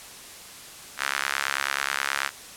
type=tone with high-pass filter; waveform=sawtooth; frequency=69.3 Hz; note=C#2; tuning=in tune; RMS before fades=-28 dBFS; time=0.97-2.31 s; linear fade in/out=50 ms; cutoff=1500 Hz; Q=2; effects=white hiss -43 dBFS RMS until 2.56 s + low-pass 11000 Hz 12 dB/octave